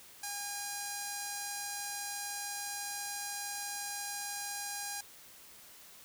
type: tone with notch filter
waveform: 5% pulse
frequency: 814 Hz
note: G#5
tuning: 35 cents flat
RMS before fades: -40 dBFS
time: 0.23-5.01 s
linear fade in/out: 5 ms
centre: 3000 Hz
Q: 1.3
effects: white hiss -55 dBFS RMS until 6.04 s